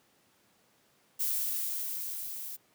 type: noise with level ramp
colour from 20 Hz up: violet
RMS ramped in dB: -30 to -41 dBFS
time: 1.19-2.57 s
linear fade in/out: 20 ms
effects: pink hiss -67 dBFS RMS until 2.74 s + high-pass 150 Hz 12 dB/octave